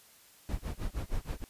brown noise with tremolo, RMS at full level -32 dBFS, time 0.49-1.44 s, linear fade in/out 0 ms, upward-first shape sine, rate 6.4 Hz, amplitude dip 100%, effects white hiss -59 dBFS RMS until 1.49 s + resampled to 32000 Hz

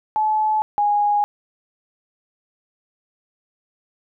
sine tone pair in turn, 861 / 825.7 Hz, A5 / G#5, -38 / -10 cents, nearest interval minor second, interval 72 cents, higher first, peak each -16 / -15 dBFS, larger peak second, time 0.16-0.62 / 0.78-1.24 s, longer neither, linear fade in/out 0 ms, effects none

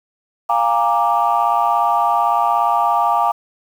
sine chord, Bb dominant seventh, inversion second, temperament equal with one note detuned, 698.5 / 815.9 / 932.3 / 1174.7 Hz, F5 / Ab5 / Bb5 / D6, 0 / -31 / 0 / 0 cents, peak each -18 dBFS, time 0.49-3.32 s, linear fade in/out 10 ms, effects tanh soft clip ceiling -5 dBFS + 7-bit

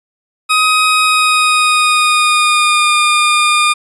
20% pulse tone with pitch glide, 1259 to 1211.2 Hz, D#6 to D#6, +20 to -47 cents, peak -4 dBFS, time 0.49-3.74 s, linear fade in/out 20 ms, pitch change -67 cents, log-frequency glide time 1.04-2.93 s, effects resampled to 24000 Hz

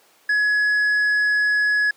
sine tone with tanh clipping, 1687 Hz, G#6, 27 cents sharp, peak -17 dBFS, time 0.29-1.91 s, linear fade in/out 5 ms, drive 4 dB, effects pink hiss -55 dBFS RMS until 1.96 s + high-pass 400 Hz 12 dB/octave

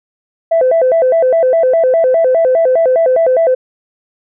sine tone with vibrato, 582 Hz, D5, 16 cents flat, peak -6 dBFS, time 0.51-3.55 s, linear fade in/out 10 ms, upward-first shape square, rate 4.9 Hz, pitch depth 220 cents each way, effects tanh soft clip ceiling -4 dBFS

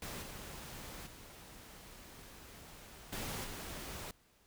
pink noise with level steps, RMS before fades -44 / -48 / -54 / -41 / -45 dBFS, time 0.02-4.11 s, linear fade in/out 2 ms, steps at 0.22 / 1.06 / 3.12 / 3.44 s, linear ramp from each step 10 ms, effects pink hiss -69 dBFS RMS until 4.46 s

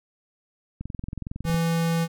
click train, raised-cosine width 5 ms, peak -20 dBFS, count 17, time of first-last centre 0.81-1.544 s, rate 21.8 Hz
square tone, 166.2 Hz, E3, 15 cents sharp, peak -22 dBFS, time 1.44-2.08 s, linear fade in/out 50 ms
effects none

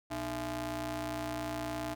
sawtooth ring-modulated tone, 182.5 Hz, F#3, 24 cents flat, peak -28 dBFS, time 0.1-1.95 s, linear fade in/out 20 ms, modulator 486 Hz, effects none

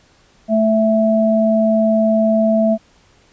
sine tone pair together, 220 / 659.3 Hz, A3 / E5, 0 / 0 cents, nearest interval octave + perfect fifth, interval 1900 cents, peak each -14 dBFS, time 0.48-2.78 s, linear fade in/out 50 ms, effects pink hiss -53 dBFS RMS until 3.32 s + resampled to 16000 Hz

